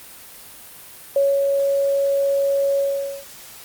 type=tone with ADSR envelope; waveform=sine; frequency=556 Hz; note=C#5; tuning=5 cents sharp; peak=-13 dBFS; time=1.16-3.25 s; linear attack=3 ms; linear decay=220 ms; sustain=-3 dB; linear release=470 ms; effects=white hiss -41 dBFS RMS until 3.64 s + Opus 32 kbps